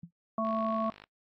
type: tone with exponential decay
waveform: sine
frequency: 171.4 Hz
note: F3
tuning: 32 cents flat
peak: -37 dBFS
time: 0.03-0.11 s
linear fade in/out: 5 ms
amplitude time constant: 17 ms
type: harmonic tone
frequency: 221.8 Hz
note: A3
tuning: 14 cents sharp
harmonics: 1 / 3 / 5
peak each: -32 / -32 / -32 dBFS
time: 0.38-0.9 s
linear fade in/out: 2 ms
type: click train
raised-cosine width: 0.3 ms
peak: -33 dBFS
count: 31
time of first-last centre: 0.45-1.039 s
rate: 50.9 Hz
effects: noise-tail reverb RT60 0.1 s tail -22 dB re dry + AAC 32 kbps